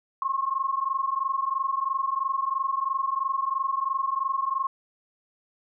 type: tone pair together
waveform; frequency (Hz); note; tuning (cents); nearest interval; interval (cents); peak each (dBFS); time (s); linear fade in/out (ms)
sine; 1066 / 1089; C6 / C#6; +32 / -31; unison; 37; -27; 0.22-4.67; 2
effects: none